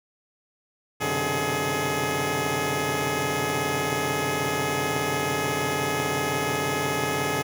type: tone cluster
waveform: 10% pulse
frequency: 93.6 / 127.4 / 133.2 / 149.6 / 422.1 Hz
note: F#2 / C3 / C3 / D3 / G#4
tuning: +20 / -46 / +31 / +32 / +28 cents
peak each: -27 / -27 / -25 / -22 / -18 dBFS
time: 1-7.43 s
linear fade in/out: 20 ms
effects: none